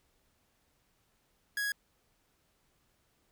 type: tone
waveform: 45% pulse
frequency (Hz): 1661.2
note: G#6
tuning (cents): 0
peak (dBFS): -31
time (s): 1.57-1.72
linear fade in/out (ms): 2
effects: pink hiss -73 dBFS RMS until 3.31 s